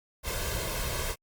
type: noise with comb filter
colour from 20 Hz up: pink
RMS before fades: -32 dBFS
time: 0.23-1.16 s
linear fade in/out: 50 ms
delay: 1.9 ms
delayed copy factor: +0.7
effects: Opus 48 kbps